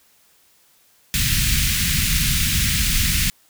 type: band-stop noise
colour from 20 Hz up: pink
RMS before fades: -19 dBFS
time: 1.14-3.3 s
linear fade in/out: 0 ms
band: 190 to 1900 Hz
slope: 24 dB/octave
effects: white hiss -57 dBFS RMS until 3.49 s